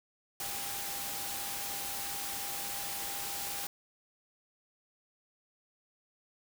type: tone in noise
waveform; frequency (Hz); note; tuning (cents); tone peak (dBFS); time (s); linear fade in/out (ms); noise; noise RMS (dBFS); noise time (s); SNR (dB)
sine; 800; G5; +35; -46; 0.4-3.67; 2; white; -38; 0.4-3.67; -11
effects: none